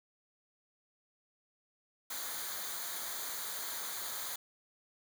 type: noise with comb filter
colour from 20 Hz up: white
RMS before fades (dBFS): -40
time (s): 2.1-4.36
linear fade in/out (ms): 5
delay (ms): 0.37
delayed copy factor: -0.7
effects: none